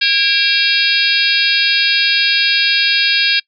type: harmonic tone with a mistuned harmonic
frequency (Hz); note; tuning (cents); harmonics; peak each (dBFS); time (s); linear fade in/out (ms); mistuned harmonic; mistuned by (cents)
544; C#5; -33; 3 / 4 / 5 / 6 / 7 / 8 / 9; -19 / -19 / -19 / -19 / -19 / -19 / -19; 0.01-3.4; 10; 4; +130
effects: noise-tail reverb RT60 0.1 s tail -25 dB re dry